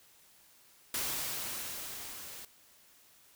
white noise with level ramp, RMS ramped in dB -34 to -47 dBFS, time 0.94-2.45 s, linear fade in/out 2 ms, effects white hiss -62 dBFS RMS until 3.35 s

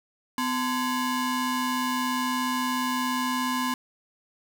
35% pulse ring-modulated tone, 641 Hz, E5, 49 cents flat, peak -20 dBFS, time 0.38-3.74 s, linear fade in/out 2 ms, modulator 389 Hz, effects none

